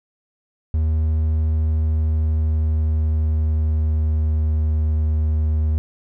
triangle tone with pitch glide, 78.4 to 77.32 Hz, D#2 to D#2, +14 to -10 cents, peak -14 dBFS, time 0.74-5.78 s, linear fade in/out 0 ms, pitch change -24 cents, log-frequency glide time 1.56-4.77 s, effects none

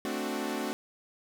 sawtooth chord, D dominant seventh, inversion second, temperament equal, 220 / 261.6 / 293.7 / 370 Hz, A3 / C4 / D4 / F#4, 0 / 0 / 0 / 0 cents, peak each -33 dBFS, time 0.05-0.73 s, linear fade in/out 0 ms, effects none

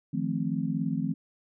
sine chord, F dominant seventh, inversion third, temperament just, 157.15 / 174.61 / 218.3 / 261.9 Hz, Eb3 / F3 / A3 / C4, +18 / 0 / -13 / +2 cents, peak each -32 dBFS, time 0.13-1.14 s, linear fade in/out 10 ms, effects none

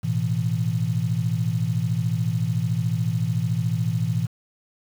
sine chord, A suspended second, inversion none, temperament just, 110 / 123.75 / 165 Hz, A2 / B2 / E3, 0 / +4 / +2 cents, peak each -25 dBFS, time 0.03-4.27 s, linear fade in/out 20 ms, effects 7-bit

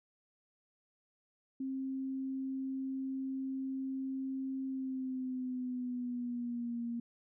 sine tone with pitch glide, 265.9 to 235.5 Hz, C4 to A#3, +28 to +18 cents, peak -35 dBFS, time 1.6-7 s, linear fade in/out 5 ms, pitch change -210 cents, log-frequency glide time 4.66-6.81 s, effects none

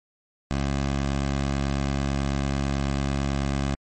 15% pulse tone, 69.1 Hz, C#2, 5 cents flat, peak -17 dBFS, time 0.51-3.75 s, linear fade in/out 0 ms, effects MP3 32 kbps

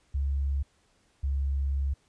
sine tone pair in turn, 69.3 / 68.86 Hz, C#2 / C#2, 0 / -11 cents, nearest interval unison, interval 11 cents, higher first, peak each -25 dBFS, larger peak neither, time 0.14-0.63 / 1.23-1.94 s, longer second, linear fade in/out 10 ms, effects pink hiss -67 dBFS RMS until 2.08 s + resampled to 22050 Hz

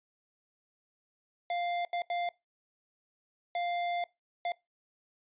square tone bursts at uneven times, 698.5 Hz, F5, in tune, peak -31 dBFS, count 5, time 1.5-1.85 / 1.93-2.02 / 2.1-2.29 / 3.55-4.04 / 4.45-4.52 s, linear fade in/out 2 ms, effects noise-tail reverb RT60 0.2 s tail -21 dB re dry + resampled to 8000 Hz

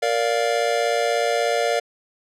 square chord, Bb major, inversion none, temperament just, 466.2 / 582.7 / 699.2 Hz, Bb4 / D5 / F5, 0 / -14 / +2 cents, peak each -24 dBFS, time 0.02-1.8 s, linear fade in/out 10 ms, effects low-pass 8000 Hz 12 dB/octave

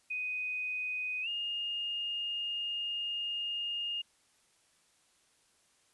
sine tone with pitch glide, 2497 to 2835 Hz, D#7 to F7, +6 to +25 cents, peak -33 dBFS, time 0.1-4.02 s, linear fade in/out 10 ms, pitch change +219 cents, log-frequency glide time 1.22-1.28 s, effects white hiss -69 dBFS RMS until 5.93 s + resampled to 24000 Hz

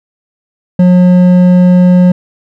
triangle tone with hard clipping, 180 Hz, F#3, 47 cents flat, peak -4 dBFS, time 0.79-2.12 s, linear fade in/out 5 ms, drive 10 dB, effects none

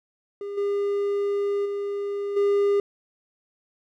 triangle tone with level steps, 403.9 Hz, G#4, 48 cents flat, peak -28 / -20 / -24 / -16 dBFS, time 0.41-2.8 s, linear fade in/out 2 ms, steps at 0.57 / 1.65 / 2.36 s, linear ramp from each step 10 ms, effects none

